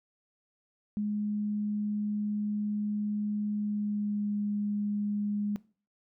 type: tone with pitch glide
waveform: sine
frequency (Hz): 208.7 to 206.4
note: G#3 to G#3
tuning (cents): +9 to -10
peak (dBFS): -28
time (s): 0.97-5.56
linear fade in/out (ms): 0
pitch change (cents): -19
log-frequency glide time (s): 3.54-4.33
effects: noise-tail reverb RT60 0.4 s tail -20 dB re dry